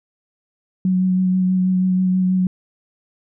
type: tone with vibrato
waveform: sine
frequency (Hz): 185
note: F#3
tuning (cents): 0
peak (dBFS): -14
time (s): 0.85-2.47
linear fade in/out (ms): 2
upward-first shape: sine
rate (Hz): 6.2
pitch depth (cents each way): 15
effects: none